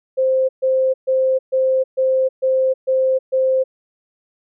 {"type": "tone bursts", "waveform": "sine", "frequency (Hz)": 523.3, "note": "C5", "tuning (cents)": 0, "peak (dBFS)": -13, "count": 8, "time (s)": [0.17, 3.64], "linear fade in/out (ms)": 20, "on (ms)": 320, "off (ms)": 130, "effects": []}